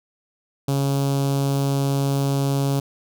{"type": "tone with notch filter", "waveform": "sawtooth", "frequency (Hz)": 138.59, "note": "C#3", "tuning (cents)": 0, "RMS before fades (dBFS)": -21, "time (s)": [0.68, 2.8], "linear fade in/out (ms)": 5, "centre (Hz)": 1900, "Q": 0.68, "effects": []}